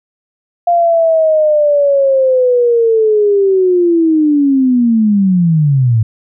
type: linear sweep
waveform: sine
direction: down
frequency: 698.5 to 106.5 Hz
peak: -7 dBFS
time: 0.67-6.03 s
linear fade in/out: 5 ms
effects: none

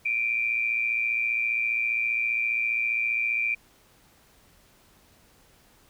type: tone pair together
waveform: sine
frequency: 2347 / 2462 Hz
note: D7 / D#7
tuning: -2 / -19 cents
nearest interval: minor second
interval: 83 cents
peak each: -25 / -28 dBFS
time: 0.05-3.55 s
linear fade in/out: 10 ms
effects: pink hiss -59 dBFS RMS until 5.89 s

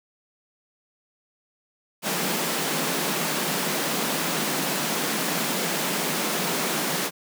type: high-pass noise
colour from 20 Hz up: pink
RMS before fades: -26 dBFS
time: 2.02-7.11 s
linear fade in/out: 50 ms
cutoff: 150 Hz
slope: 96 dB/octave
effects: none

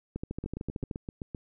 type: two click trains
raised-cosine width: 3 ms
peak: -23 / -21 dBFS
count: 8 / 11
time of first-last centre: 0.44-1.348 / 0.16-0.912 s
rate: 7.71 / 13.3 Hz
effects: none

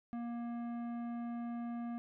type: tone with tanh clipping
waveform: sine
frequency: 236.3 Hz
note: A#3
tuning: 24 cents sharp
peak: -40 dBFS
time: 0.13-1.98 s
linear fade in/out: 0 ms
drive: 13 dB
effects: none

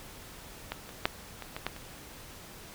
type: clicks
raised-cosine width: 0.3 ms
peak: -17 / -29 / -8 / -24 / -20 / -14 / -29 dBFS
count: 7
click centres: 0.72 / 0.892 / 1.055 / 1.423 / 1.565 / 1.666 / 1.764 s
effects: pink hiss -48 dBFS RMS until 2.74 s

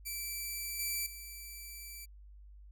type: tone with level steps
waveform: 5% pulse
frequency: 2327 Hz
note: D7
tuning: 17 cents flat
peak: -28 / -24 / -36 dBFS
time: 0.05-2.06 s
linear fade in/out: 20 ms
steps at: 0.79 / 1.06 s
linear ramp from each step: 5 ms
effects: added 50 Hz sine -51 dBFS peak until 2.71 s

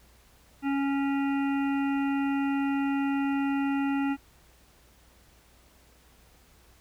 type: harmonic tone with a mistuned harmonic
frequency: 277.2 Hz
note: C#4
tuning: in tune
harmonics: 1 / 3 / 5 / 7 / 9 / 10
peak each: -25 / -35 / -39 / -42 / -44 / -45 dBFS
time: 0.62-4.17 s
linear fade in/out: 50 ms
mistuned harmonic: 9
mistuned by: -28 cents
effects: added 60 Hz sine -60 dBFS peak until 6.8 s + pink hiss -60 dBFS RMS until 6.8 s

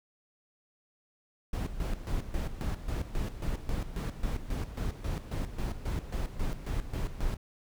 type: noise with tremolo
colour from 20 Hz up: brown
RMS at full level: -31 dBFS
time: 1.53-7.37 s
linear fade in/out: 5 ms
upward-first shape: square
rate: 3.7 Hz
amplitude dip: 70%
effects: none

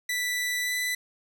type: tone with pitch glide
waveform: sawtooth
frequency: 1975.5 to 1991.5 Hz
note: B6 to B6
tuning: 0 to +14 cents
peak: -23 dBFS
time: 0.09-0.95 s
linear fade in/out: 5 ms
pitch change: +14 cents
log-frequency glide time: 0.62-0.73 s
effects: none

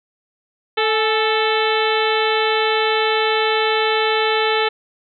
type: harmonic tone with a mistuned harmonic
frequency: 440 Hz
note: A4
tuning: in tune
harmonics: 1 / 2 / 3 / 4 / 5 / 6 / 7 / 8 / 9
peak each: -19 / -22 / -24 / -25 / -26 / -27 / -27 / -28 / -29 dBFS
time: 0.77-4.69 s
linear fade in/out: 10 ms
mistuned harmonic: 2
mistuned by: -55 cents
effects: none

